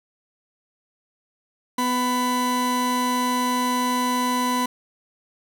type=tone pair together; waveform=40% pulse; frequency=249 / 996 Hz; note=B3 / B5; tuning=+14 / +14 cents; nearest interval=2 octaves; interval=2400 cents; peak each=-23 / -23 dBFS; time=1.78-4.66 s; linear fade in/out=5 ms; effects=none